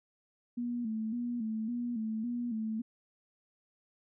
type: tone with vibrato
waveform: sine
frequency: 230 Hz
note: A#3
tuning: 23 cents flat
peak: -32 dBFS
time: 0.57-2.82 s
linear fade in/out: 10 ms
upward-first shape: square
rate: 1.8 Hz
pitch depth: 79 cents each way
effects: none